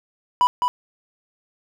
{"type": "tone with echo", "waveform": "triangle", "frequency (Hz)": 987, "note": "B5", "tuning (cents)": -1, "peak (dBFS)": -11, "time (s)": [0.41, 0.47], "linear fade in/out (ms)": 0, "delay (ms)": 210, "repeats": 1, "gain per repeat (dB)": -4, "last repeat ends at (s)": 0.68, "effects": []}